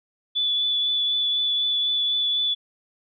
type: tone with vibrato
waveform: sine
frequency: 3458 Hz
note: A7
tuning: 31 cents flat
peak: -20 dBFS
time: 0.35-2.55 s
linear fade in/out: 20 ms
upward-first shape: triangle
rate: 4 Hz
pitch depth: 15 cents each way
effects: none